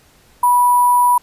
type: tone with sample-and-hold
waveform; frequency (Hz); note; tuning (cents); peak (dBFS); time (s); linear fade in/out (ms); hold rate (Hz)
sine; 979; B5; -15; -9; 0.43-1.18; 5; 11025
effects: pink hiss -51 dBFS RMS until 1.22 s + resampled to 32000 Hz